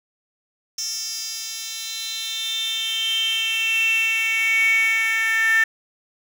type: tone with high-pass filter sweep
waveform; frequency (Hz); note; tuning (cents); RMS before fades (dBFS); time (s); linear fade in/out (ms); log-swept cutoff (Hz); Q
10% pulse; 447.7; A4; +30; -22; 0.78-5.64; 5; 5400 to 1800; 9.7
effects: none